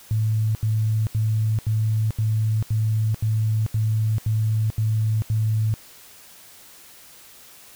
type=tone bursts; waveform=sine; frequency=109.3 Hz; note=A2; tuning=11 cents flat; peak=-18 dBFS; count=11; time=0.11-5.74 s; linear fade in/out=0 ms; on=440 ms; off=79 ms; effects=white hiss -47 dBFS RMS until 7.75 s